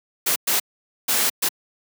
white noise bursts at uneven times, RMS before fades -20 dBFS, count 4, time 0.26-0.36 / 0.47-0.6 / 1.08-1.3 / 1.42-1.49 s, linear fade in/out 10 ms, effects high-pass 200 Hz 12 dB/octave

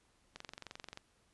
click train, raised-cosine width 0.2 ms, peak -28 dBFS, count 15, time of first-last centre 0.36-0.974 s, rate 22.8 Hz, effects pink hiss -72 dBFS RMS until 1.33 s + resampled to 24000 Hz

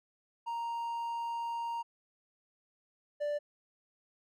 triangle tone pair in turn, 932.3 / 587.3 Hz, A#5 / D5, 0 / 0 cents, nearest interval minor sixth, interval 800 cents, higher first, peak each -32 / -29 dBFS, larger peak second, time 0.46-1.83 / 3.2-3.39 s, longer first, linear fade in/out 20 ms, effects none

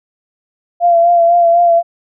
sine tone with vibrato, 686 Hz, F5, 31 cents flat, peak -6 dBFS, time 0.8-1.83 s, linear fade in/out 50 ms, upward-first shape sine, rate 4 Hz, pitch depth 31 cents each way, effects none

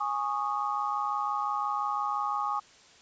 sine chord, Ab suspended fourth, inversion none, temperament equal with one note detuned, 830.6 / 1108.7 / 1234.5 Hz, Ab5 / Db6 / Eb6, 0 / 0 / -14 cents, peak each -32 dBFS, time 0-2.6 s, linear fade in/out 10 ms, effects white hiss -56 dBFS RMS until 3.01 s + resampled to 16000 Hz

